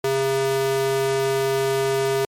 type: tone with high-pass filter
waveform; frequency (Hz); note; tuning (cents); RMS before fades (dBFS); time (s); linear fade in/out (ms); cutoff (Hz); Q
square; 135; C#3; -45; -21; 0.04-2.25; 2; 330; 2.2
effects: MP3 64 kbps